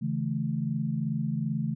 sine tone cluster, 139.8 / 162.4 / 218.1 Hz, C#3 / E3 / A3, +15 / -26 / -15 cents, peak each -31 dBFS, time 0.01-1.75 s, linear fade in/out 20 ms, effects none

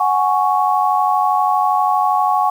sine chord, F# suspended second, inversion none, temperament just, 740 / 832.5 / 1110 Hz, F#5 / G#5 / C#6, 0 / +4 / +2 cents, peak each -17 dBFS, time 0-2.5 s, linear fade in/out 5 ms, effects 7-bit

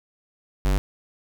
square tone, 48 Hz, G1, 36 cents flat, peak -19 dBFS, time 0.65-0.78 s, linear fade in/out 0 ms, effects none

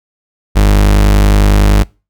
40% pulse tone, 50.7 Hz, G#1, 41 cents flat, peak -4 dBFS, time 0.55-1.84 s, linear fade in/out 20 ms, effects noise-tail reverb RT60 0.3 s tail -25 dB re dry

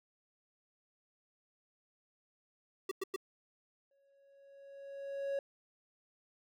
square tone bursts, 384.4 Hz, G4, 34 cents flat, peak -35 dBFS, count 3, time 2.89-3.162 s, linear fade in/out 5 ms, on 24 ms, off 100 ms
triangle tone with exponential growth, 554.4 Hz, C#5, in tune, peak -30 dBFS, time 3.91-5.39 s, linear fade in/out 2 ms, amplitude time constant 320 ms
effects none

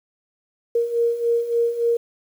sine beating tone pair, 466.2 / 469.7 Hz, A#4 / A#4, 0 / +13 cents, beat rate 3.5 Hz, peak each -24 / -19 dBFS, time 0.75-1.97 s, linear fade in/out 5 ms, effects 8-bit

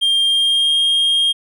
triangle tone with pitch glide, 3200 to 3230 Hz, G7 to G#7, +35 to -49 cents, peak -11 dBFS, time 0.01-1.33 s, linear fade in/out 20 ms, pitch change +16 cents, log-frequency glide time 0.24-0.78 s, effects none

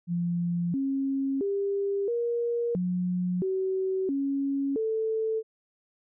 sine tone with pitch steps, 173 / 271.7 / 398.6 / 472.3 / 180.1 / 379 / 276.6 / 441.9 Hz, F3 / C#4 / G4 / A#4 / F#3 / F#4 / C#4 / A4, -16 / -35 / +29 / +23 / -46 / +42 / -4 / +7 cents, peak -25 dBFS, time 0.07-5.43 s, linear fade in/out 50 ms, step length 670 ms, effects none

